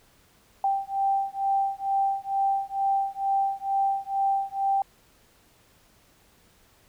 sine beating tone pair, 784 / 786.2 Hz, G5 / G5, 0 / +5 cents, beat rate 2.2 Hz, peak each -26 dBFS, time 0.64-4.82 s, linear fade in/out 2 ms, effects pink hiss -60 dBFS RMS until 6.88 s

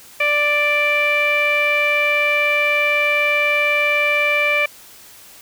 sawtooth tone with low-pass filter, 588 Hz, D5, 2 cents sharp, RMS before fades -17 dBFS, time 0.2-4.66 s, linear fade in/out 5 ms, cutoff 2400 Hz, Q 8.1, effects white hiss -43 dBFS RMS until 5.41 s

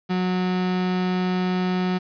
35% pulse tone, 183 Hz, F#3, 19 cents flat, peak -19 dBFS, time 0.09-1.99 s, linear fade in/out 20 ms, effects resampled to 11025 Hz + 8-bit

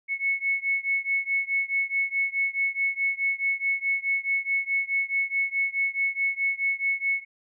sine beating tone pair, 2200 / 2204.7 Hz, C#7 / C#7, -14 / -10 cents, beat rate 4.7 Hz, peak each -26 / -27 dBFS, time 0.08-7.25 s, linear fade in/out 50 ms, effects none

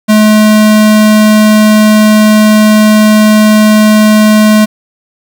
square tone, 214 Hz, A3, 48 cents flat, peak -3 dBFS, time 0.08-4.66 s, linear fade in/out 20 ms, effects 7-bit

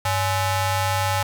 sawtooth ring-modulated tone, 469 Hz, A#4, 11 cents sharp, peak -13 dBFS, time 0.05-1.23 s, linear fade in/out 5 ms, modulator 371 Hz, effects none

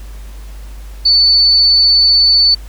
sine tone, 4492 Hz, C#8, 22 cents sharp, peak -6 dBFS, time 1.05-2.55 s, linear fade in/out 10 ms, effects added 50 Hz sine -27 dBFS peak until 2.68 s + pink hiss -42 dBFS RMS until 2.68 s

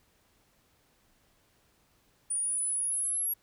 sine exponential sweep, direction up, 9380 to 11390 Hz, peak -28 dBFS, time 2.3-3.34 s, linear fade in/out 10 ms, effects pink hiss -68 dBFS RMS until 3.42 s

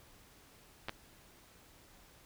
clicks, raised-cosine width 0.3 ms, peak -22 dBFS, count 2, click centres 0.885 / 0.894 s, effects pink hiss -61 dBFS RMS until 2.25 s

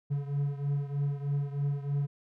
triangle beating tone pair, 141.3 / 144.5 Hz, C#3 / D3, +34 / -28 cents, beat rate 3.2 Hz, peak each -28 / -32 dBFS, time 0.1-2.07 s, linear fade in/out 20 ms, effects none

